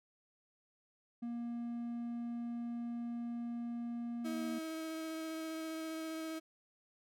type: tone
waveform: triangle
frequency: 236.4 Hz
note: A#3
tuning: 24 cents sharp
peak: -36 dBFS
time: 1.22-4.59 s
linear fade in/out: 10 ms
type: tone with vibrato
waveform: 35% pulse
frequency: 320.1 Hz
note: D#4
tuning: 49 cents sharp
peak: -38 dBFS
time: 4.24-6.4 s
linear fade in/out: 20 ms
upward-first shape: square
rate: 15 Hz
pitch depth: 8 cents each way
effects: none